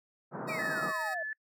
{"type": "band-pass noise", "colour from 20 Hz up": "pink", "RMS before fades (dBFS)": -39, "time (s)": [0.31, 0.93], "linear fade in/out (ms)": 50, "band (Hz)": [140, 1500], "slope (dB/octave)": 48}
{"type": "tone with tremolo", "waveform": "20% pulse", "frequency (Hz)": 636, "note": "D#5", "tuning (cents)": 38, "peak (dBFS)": -31, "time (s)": [0.47, 1.15], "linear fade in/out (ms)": 20, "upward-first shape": "triangle", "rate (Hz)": 17, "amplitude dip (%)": 30}
{"type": "exponential sweep", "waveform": "sine", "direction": "down", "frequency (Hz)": [2439, 622.3], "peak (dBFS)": -36, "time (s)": [0.49, 1.23], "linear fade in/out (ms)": 5}
{"type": "tone with vibrato", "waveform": "sine", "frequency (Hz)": 1737, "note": "A6", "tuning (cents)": -23, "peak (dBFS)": -34, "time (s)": [0.59, 1.33], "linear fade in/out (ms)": 2, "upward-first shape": "sine", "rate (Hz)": 7.1, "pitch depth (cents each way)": 8}
{"effects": ["noise-tail reverb RT60 0.1 s tail -26 dB re dry"]}